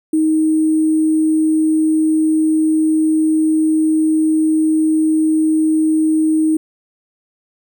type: tone with sample-and-hold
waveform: sine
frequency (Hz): 313.7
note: D#4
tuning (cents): +14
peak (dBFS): -11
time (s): 0.13-6.57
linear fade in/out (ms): 5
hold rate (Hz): 8820
effects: none